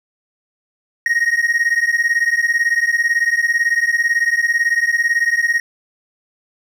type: beating tone pair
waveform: triangle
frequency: 1864.7 / 1882.7 Hz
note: A#6 / A#6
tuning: 0 / +17 cents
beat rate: 18 Hz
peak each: -15 / -15 dBFS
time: 1.06-5.6 s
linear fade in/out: 2 ms
effects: none